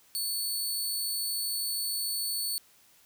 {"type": "tone", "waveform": "15% pulse", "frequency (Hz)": 4447, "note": "C#8", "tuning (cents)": 5, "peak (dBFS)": -23, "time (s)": [0.15, 2.58], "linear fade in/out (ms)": 0, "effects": ["white hiss -61 dBFS RMS until 3.05 s"]}